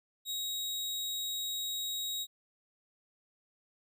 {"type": "tone", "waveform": "sawtooth", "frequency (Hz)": 3800, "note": "A#7", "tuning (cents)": 33, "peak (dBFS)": -31, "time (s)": [0.25, 2.27], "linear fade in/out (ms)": 50, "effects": []}